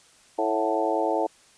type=harmonic tone with a mistuned harmonic; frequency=110 Hz; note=A2; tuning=in tune; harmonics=3 / 4 / 5 / 6 / 7 / 8; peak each=-29 / -29 / -29 / -29 / -29 / -29 dBFS; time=0.38-1.27 s; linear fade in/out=10 ms; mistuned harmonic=7; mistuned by=-57 cents; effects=white hiss -56 dBFS RMS until 1.57 s + resampled to 22050 Hz